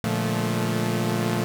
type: chord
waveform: sawtooth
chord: Bb major seventh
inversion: none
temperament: equal with one note detuned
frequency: 116.54 / 146.83 / 174.61 / 217.2 Hz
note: Bb2 / D3 / F3 / A3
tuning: 0 / 0 / 0 / -22 cents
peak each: -23 / -29 / -24 / -23 dBFS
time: 0.04-1.44 s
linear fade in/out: 0 ms
effects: none